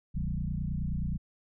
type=tone with frequency modulation; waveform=sine; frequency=103.83 Hz; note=G#2; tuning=in tune; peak=-29 dBFS; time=0.14-1.18 s; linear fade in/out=20 ms; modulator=29.5 Hz; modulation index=3; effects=none